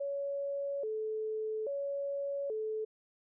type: tone with vibrato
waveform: sine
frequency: 493.9 Hz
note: B4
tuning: in tune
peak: -33 dBFS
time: 0-2.85 s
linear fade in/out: 10 ms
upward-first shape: square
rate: 0.6 Hz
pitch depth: 220 cents each way
effects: none